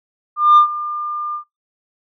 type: tone with ADSR envelope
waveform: sine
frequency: 1200 Hz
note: D6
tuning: 37 cents sharp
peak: -3 dBFS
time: 0.36-1.44 s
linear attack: 210 ms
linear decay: 100 ms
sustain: -18 dB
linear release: 95 ms
effects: noise-tail reverb RT60 0.2 s tail -26 dB re dry + tanh soft clip ceiling -3 dBFS